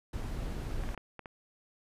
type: noise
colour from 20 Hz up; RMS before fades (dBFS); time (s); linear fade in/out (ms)
brown; -36; 0.13-0.95; 5
type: clicks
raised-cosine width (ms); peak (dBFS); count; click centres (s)
0.5; -28; 6; 0.837 / 0.89 / 0.945 / 0.977 / 1.193 / 1.258
effects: resampled to 32000 Hz